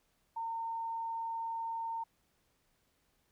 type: tone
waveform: sine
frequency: 912 Hz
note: A#5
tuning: 38 cents flat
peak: -35 dBFS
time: 0.36-2.04 s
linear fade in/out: 10 ms
effects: pink hiss -75 dBFS RMS until 3.31 s

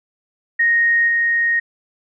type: tone with level steps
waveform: sine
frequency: 1864.7 Hz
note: A#6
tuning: in tune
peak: -12 / -14 dBFS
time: 0.59-1.6 s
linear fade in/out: 10 ms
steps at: 1.07 s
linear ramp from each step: 20 ms
effects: none

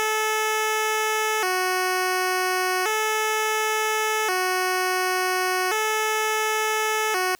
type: tone with vibrato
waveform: 10% pulse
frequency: 400 Hz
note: G4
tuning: 35 cents sharp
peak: -13 dBFS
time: 0-7.35 s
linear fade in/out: 0 ms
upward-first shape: square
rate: 0.35 Hz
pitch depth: 140 cents each way
effects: white hiss -58 dBFS RMS until 7.39 s

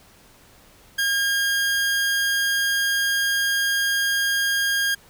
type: tone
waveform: sawtooth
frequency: 1620 Hz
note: G#6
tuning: 43 cents flat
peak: -16 dBFS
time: 0.98-4.95 s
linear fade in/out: 10 ms
effects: pink hiss -52 dBFS RMS until 5.09 s

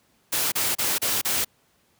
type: noise bursts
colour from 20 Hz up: white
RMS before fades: -24 dBFS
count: 5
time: 0.32-1.448 s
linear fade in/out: 10 ms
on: 200 ms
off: 32 ms
effects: pink hiss -64 dBFS RMS until 1.99 s + high-pass 80 Hz 12 dB/octave

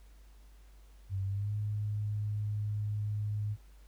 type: tone with pitch glide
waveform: sine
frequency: 96.6 to 104.74 Hz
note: G2 to G#2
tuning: -25 to +15 cents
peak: -31 dBFS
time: 1.09-3.57 s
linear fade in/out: 50 ms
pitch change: +140 cents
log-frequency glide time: 1.24-1.53 s
effects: added 50 Hz sine -53 dBFS peak until 3.87 s + pink hiss -67 dBFS RMS until 3.87 s

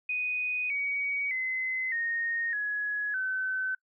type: tone with pitch steps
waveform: sine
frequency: 2489 / 2256 / 2045 / 1853.9 / 1680.5 / 1523.3 Hz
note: D#7 / C#7 / C7 / A#6 / G#6 / F#6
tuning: 0 / +30 / -40 / -10 / +20 / +50 cents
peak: -28 dBFS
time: 0.09-3.75 s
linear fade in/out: 5 ms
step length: 610 ms
effects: noise-tail reverb RT60 0.1 s tail -24 dB re dry

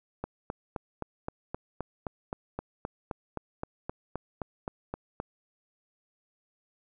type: click train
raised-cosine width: 1 ms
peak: -19 dBFS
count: 20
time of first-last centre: 0.24-5.201 s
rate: 3.83 Hz
effects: none

